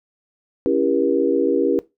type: chord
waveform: sine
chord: C# diminished seventh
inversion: none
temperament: just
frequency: 277.2 / 332.6 / 399.1 / 479 Hz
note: C#4 / E4 / G4 / Bb4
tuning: 0 / +16 / +31 / +47 cents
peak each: -21 dBFS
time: 0.66-1.79 s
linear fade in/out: 0 ms
effects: noise-tail reverb RT60 0.2 s tail -18 dB re dry